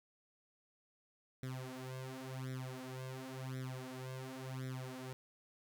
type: tone with flanger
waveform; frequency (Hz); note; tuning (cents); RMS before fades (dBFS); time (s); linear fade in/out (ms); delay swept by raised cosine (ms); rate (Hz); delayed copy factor
sawtooth; 130; C3; -11; -45; 1.43-5.13; 0; 0.53 to 5.83; 0.93; +1
effects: none